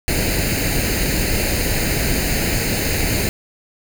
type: noise with comb filter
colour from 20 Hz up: pink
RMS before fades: -19 dBFS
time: 0.08-3.29 s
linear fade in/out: 0 ms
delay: 0.44 ms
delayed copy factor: +0.75
effects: none